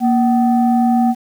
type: tone pair together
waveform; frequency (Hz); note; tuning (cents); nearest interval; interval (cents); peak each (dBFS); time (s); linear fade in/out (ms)
sine; 235.5 / 759; A#3 / F#5; +18 / +44; octave + minor sixth; 2026; -11 / -15; 0-1.15; 50
effects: tanh soft clip ceiling -5 dBFS + 7-bit